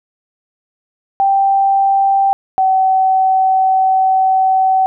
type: tone pair in turn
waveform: sine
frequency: 784 / 759.9 Hz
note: G5 / F#5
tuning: 0 / +46 cents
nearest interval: minor second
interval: 54 cents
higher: first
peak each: -9 dBFS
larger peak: neither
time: 1.2-2.33 / 2.58-4.86 s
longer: second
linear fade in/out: 0 ms
effects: none

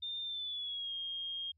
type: tone with pitch glide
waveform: sine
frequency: 3611 to 3236 Hz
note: A7 to G#7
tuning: +44 to -46 cents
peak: -37 dBFS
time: 0.02-1.52 s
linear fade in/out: 10 ms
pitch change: -190 cents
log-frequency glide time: 0.23-0.93 s
effects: added 79 Hz sine -70 dBFS peak until 1.57 s

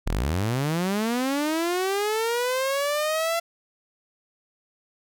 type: linear sweep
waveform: sawtooth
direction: up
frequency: 31.29 to 680 Hz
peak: -19 dBFS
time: 0.06-3.4 s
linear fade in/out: 10 ms
effects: none

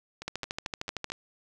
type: two click trains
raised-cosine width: 0.2 ms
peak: -15 / -22 dBFS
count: 12 / 5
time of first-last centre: 0.28-1.12 / 0.22-1.101 s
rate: 13.1 / 4.54 Hz
effects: none

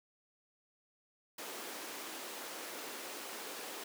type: high-pass noise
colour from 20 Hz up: pink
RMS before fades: -45 dBFS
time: 1.38-3.84 s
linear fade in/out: 5 ms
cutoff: 290 Hz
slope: 24 dB/octave
effects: none

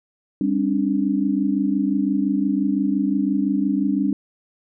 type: tone cluster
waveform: sine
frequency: 200 / 270 / 295.8 Hz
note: G3 / C#4 / D4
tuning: +35 / -45 / +13 cents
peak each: -22 dBFS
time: 0.41-4.13 s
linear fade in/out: 2 ms
effects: none

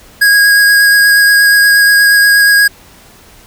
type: tone with vibrato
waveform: square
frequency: 1644 Hz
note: G#6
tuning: 18 cents flat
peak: -5 dBFS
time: 0.21-2.68 s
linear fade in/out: 10 ms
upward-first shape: sine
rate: 8.4 Hz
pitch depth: 12 cents each way
effects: pink hiss -40 dBFS RMS until 3.46 s

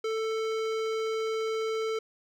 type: tone with hard clipping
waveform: sine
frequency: 442.7 Hz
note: A4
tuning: 11 cents sharp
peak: -30 dBFS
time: 0.04-1.99 s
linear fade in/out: 5 ms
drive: 18 dB
effects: none

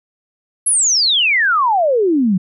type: exponential sweep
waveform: sine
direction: down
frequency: 11160 to 174.61 Hz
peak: -11 dBFS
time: 0.66-2.38 s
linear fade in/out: 10 ms
effects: none

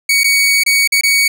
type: tone with dropouts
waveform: sawtooth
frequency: 2243 Hz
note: C#7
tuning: 20 cents sharp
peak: -6 dBFS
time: 0.09-1.28 s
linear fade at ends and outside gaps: 5 ms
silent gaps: 0.235-0.242 / 0.636-0.662 / 0.876-0.921 / 1.011-1.034 s
effects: none

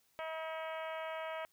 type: harmonic tone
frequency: 320 Hz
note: D#4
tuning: 49 cents sharp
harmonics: 2 / 3 / 4 / 5 / 6 / 7 / 8 / 9 / 10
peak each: -41 / -46 / -47 / -51 / -52 / -50 / -56 / -57 / -58 dBFS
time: 0.19-1.45 s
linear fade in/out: 0 ms
effects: white hiss -73 dBFS RMS until 1.52 s

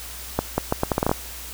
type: accelerating click train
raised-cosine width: 1 ms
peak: -5 dBFS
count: 10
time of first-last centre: 0.39-1.115 s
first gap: 190 ms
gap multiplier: 0.76
effects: added 60 Hz sine -40 dBFS peak until 1.53 s + white hiss -37 dBFS RMS until 1.53 s

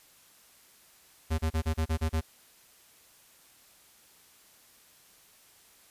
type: tone bursts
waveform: square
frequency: 79.8 Hz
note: D#2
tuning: 44 cents sharp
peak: -26 dBFS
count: 8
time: 1.3-2.212 s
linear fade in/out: 20 ms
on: 86 ms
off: 32 ms
effects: white hiss -59 dBFS RMS until 5.9 s + resampled to 32000 Hz

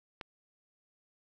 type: click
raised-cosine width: 0.3 ms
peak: -24 dBFS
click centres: 0.212 s
effects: none

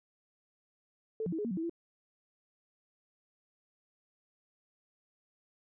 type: tone with pitch steps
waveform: sine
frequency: 441.4 / 175.9 / 323.3 / 417.9 / 233.6 / 185 / 325.3 / 337.4 Hz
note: A4 / F3 / E4 / G#4 / A#3 / F#3 / E4 / E4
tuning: +5 / +13 / -34 / +11 / +4 / 0 / -23 / +40 cents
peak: -32 dBFS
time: 1.2-1.696 s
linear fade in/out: 2 ms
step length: 62 ms
effects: none

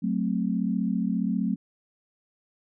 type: chord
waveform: sine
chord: F# diminished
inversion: none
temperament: equal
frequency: 185 / 220 / 261.6 Hz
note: F#3 / A3 / C4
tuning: 0 / 0 / 0 cents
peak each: -27 / -27 / -30 dBFS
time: 0.02-1.56 s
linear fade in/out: 20 ms
effects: none

